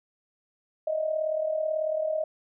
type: tone with amplitude modulation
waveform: sine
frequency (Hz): 626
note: D#5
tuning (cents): +10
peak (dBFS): -22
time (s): 0.87-2.24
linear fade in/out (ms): 5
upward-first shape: sine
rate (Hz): 38.2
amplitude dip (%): 65
effects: none